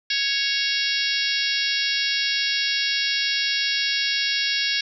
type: harmonic tone with a mistuned harmonic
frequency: 554.4 Hz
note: C#5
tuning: in tune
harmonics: 3 / 4 / 5 / 6 / 7 / 8 / 9 / 10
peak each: -29 / -29 / -29 / -29 / -29 / -29 / -29 / -29 dBFS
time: 0.1-4.81 s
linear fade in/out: 5 ms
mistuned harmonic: 7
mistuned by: -18 cents
effects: none